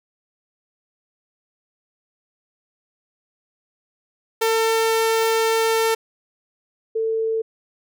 sawtooth / sine tone pair in turn, 449.4 / 446.3 Hz, A4 / A4, +37 / +25 cents, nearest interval unison, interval 12 cents, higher first, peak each -13 / -19 dBFS, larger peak first, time 4.41-5.95 / 6.95-7.42 s, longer first, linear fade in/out 10 ms, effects none

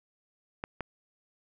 clicks, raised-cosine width 0.5 ms, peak -19 dBFS, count 2, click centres 0.639 / 0.807 s, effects none

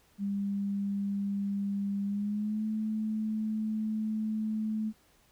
sine tone with pitch glide, 200 to 216.8 Hz, G3 to A3, +35 to -25 cents, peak -29 dBFS, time 0.18-4.93 s, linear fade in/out 50 ms, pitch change +140 cents, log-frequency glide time 2.05-2.65 s, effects pink hiss -65 dBFS RMS until 5.31 s

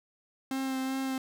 45% pulse tone with vibrato, 264.6 Hz, C4, 20 cents sharp, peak -30 dBFS, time 0.51-1.18 s, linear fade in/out 2 ms, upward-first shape sine, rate 2.6 Hz, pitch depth 15 cents each way, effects none

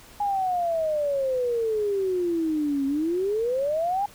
sine exponential two-way sweep, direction down then up, 830.6 to 270.4 to 830.6 Hz, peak -22 dBFS, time 0.2-4.06 s, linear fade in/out 5 ms, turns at 2.86 s, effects pink hiss -49 dBFS RMS until 4.14 s

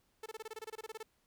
sawtooth tone bursts, 440 Hz, A4, in tune, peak -38 dBFS, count 15, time 0.23-1.03 s, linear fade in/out 5 ms, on 30 ms, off 25 ms, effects pink hiss -75 dBFS RMS until 1.26 s

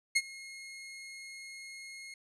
sawtooth tone with ADSR envelope, 2155 Hz, C#7, 49 cents flat, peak -19 dBFS, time 0.15-2.14 s, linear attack 14 ms, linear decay 46 ms, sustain -22 dB, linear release 3 ms, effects resampled to 24000 Hz

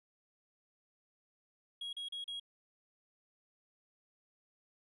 triangle tone bursts, 3300 Hz, G#7, 12 cents flat, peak -38 dBFS, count 4, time 1.81-2.398 s, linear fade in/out 5 ms, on 120 ms, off 36 ms, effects resampled to 24000 Hz

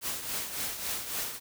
white noise with tremolo, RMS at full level -32 dBFS, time 0.01-1.4 s, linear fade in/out 50 ms, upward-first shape triangle, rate 3.6 Hz, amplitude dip 65%, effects none

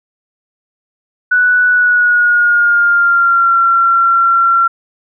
sine tone with pitch glide, 1480 to 1365 Hz, F#6 to F6, 0 to -40 cents, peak -7 dBFS, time 1.31-4.68 s, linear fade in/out 10 ms, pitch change -140 cents, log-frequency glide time 1.68-3.57 s, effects none

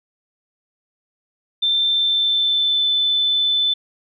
sine tone with pitch glide, 3564 to 3517 Hz, A7 to A7, +22 to -1 cents, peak -15 dBFS, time 1.62-3.74 s, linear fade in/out 10 ms, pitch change -23 cents, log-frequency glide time 1.89-2.89 s, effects none

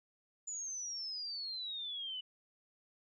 sine exponential sweep, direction down, 7040 to 2960 Hz, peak -39 dBFS, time 0.47-2.21 s, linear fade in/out 10 ms, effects none

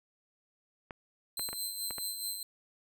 clicks, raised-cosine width 0.5 ms, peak -26 dBFS, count 6, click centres 0.908 / 1.395 / 1.489 / 1.53 / 1.908 / 1.983 s
15% pulse tone with tremolo, 4099 Hz, C8, 36 cents flat, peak -27 dBFS, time 1.37-2.43 s, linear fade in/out 2 ms, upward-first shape sine, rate 4.7 Hz, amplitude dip 50%
effects none

